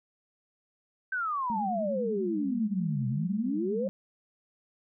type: exponential two-way sweep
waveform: sine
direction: down then up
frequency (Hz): 1568 to 123.8 to 555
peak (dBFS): -28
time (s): 1.12-3.88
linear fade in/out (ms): 5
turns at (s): 3.08
type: tone with vibrato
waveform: sine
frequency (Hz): 207.7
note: G#3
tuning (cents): 0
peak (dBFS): -32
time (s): 1.5-3.89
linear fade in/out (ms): 0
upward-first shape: sine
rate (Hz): 10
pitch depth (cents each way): 130
effects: none